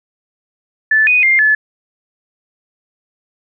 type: tone with pitch steps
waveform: sine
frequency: 1748 / 2486 / 2109 / 1726 Hz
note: A6 / D#7 / C7 / A6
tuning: -12 / -2 / +13 / -34 cents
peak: -8 dBFS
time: 0.91-1.55 s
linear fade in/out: 5 ms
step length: 160 ms
effects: none